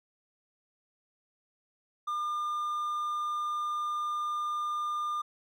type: tone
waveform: triangle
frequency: 1204 Hz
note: D6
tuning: 43 cents sharp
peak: -28 dBFS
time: 2.07-5.22 s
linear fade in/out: 10 ms
effects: none